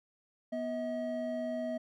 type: tone pair together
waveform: triangle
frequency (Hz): 244.7 / 639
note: B3 / D#5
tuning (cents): -16 / +46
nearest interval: octave + perfect fourth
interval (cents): 1662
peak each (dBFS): -35 / -33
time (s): 0.52-1.78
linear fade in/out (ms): 10
effects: none